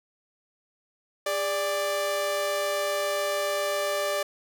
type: tone pair together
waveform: sawtooth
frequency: 407.3 / 587.3 Hz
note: G#4 / D5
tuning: -34 / 0 cents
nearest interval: tritone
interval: 634 cents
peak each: -30 / -22 dBFS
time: 1.26-4.23 s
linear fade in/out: 5 ms
effects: none